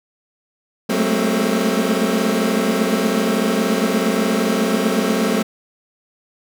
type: tone cluster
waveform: 25% pulse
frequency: 187.1 / 212 / 219.8 / 228.6 / 264.9 Hz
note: F#3 / G#3 / A3 / A#3 / C4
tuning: +20 / +36 / -2 / -34 / +22 cents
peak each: -19 dBFS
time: 0.89-5.43 s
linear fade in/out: 10 ms
effects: none